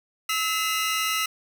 sawtooth tone cluster, 1297 / 2034 / 2832 Hz, E6 / C7 / F7, -28 / -50 / +23 cents, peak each -23 / -26 / -25 dBFS, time 0.29-1.26 s, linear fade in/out 5 ms, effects 8-bit

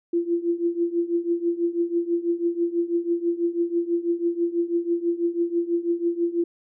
sine tone with tremolo, 342.1 Hz, F4, 36 cents flat, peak -17 dBFS, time 0.13-6.44 s, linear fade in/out 5 ms, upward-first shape triangle, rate 6.1 Hz, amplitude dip 90%, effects none

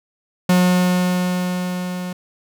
45% pulse tone with level ramp, 180.7 Hz, F#3, 41 cents flat, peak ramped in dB -11 to -25 dBFS, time 0.49-2.13 s, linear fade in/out 5 ms, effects none

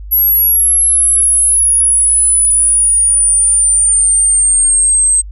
sine exponential sweep, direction down, 11610 to 8240 Hz, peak -7 dBFS, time 0.11-5.22 s, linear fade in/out 20 ms, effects added 50 Hz sine -25 dBFS peak until 5.31 s

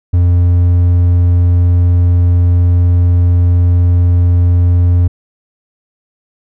triangle tone, 87.9 Hz, F2, 12 cents sharp, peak -4 dBFS, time 0.13-5.08 s, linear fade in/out 10 ms, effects none

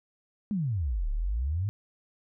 sine exponential two-way sweep, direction down then up, 220 to 33.79 to 108 Hz, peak -26 dBFS, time 0.51-1.69 s, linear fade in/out 0 ms, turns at 1.1 s, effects none

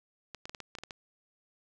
clicks, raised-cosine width 0.2 ms, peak -24 dBFS, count 9, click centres 0.347 / 0.455 / 0.495 / 0.548 / 0.603 / 0.752 / 0.786 / 0.836 / 0.908 s, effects none

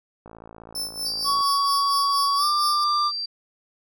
click train, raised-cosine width 1 ms, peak -28 dBFS, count 65, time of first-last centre 0.26-1.407 s, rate 55.8 Hz
sawtooth tone with tremolo, 5290 Hz, E8, 5 cents sharp, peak -23 dBFS, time 0.75-2.84 s, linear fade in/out 2 ms, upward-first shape sine, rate 4.3 Hz, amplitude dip 80%
sine tone, 4699 Hz, D8, in tune, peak -26 dBFS, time 1.05-3.26 s, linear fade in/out 10 ms
triangle tone with pitch glide, 1121 to 1187.7 Hz, C#6 to D6, +19 to +19 cents, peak -18 dBFS, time 1.24-3.12 s, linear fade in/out 50 ms, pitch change +100 cents, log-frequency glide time 2.37-2.45 s
effects none

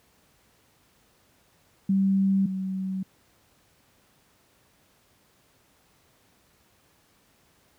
sine tone pair in turn, 193.9 / 189.58 Hz, G3 / F#3, -19 / +42 cents, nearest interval unison, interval 39 cents, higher first, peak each -19 / -27 dBFS, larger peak first, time 1.89-2.46 / 2.46-3.03 s, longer neither, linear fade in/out 5 ms, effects pink hiss -63 dBFS RMS until 7.78 s + high-pass 60 Hz 12 dB/octave

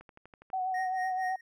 click train, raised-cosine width 0.5 ms, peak -36 dBFS, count 7, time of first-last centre 0.01-0.502 s, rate 12.2 Hz
sine tone with vibrato, 747 Hz, F#5, 16 cents sharp, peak -29 dBFS, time 0.53-1.36 s, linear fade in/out 5 ms, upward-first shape sine, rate 7.8 Hz, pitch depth 28 cents each way
triangle tone with tremolo, 1864.7 Hz, A#6, in tune, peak -33 dBFS, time 0.74-1.41 s, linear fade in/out 5 ms, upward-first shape sine, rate 4.3 Hz, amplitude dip 90%
effects none

